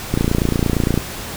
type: click train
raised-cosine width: 3 ms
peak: -3 dBFS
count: 25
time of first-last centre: 0.14-0.976 s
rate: 28.7 Hz
effects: pink hiss -29 dBFS RMS until 1.36 s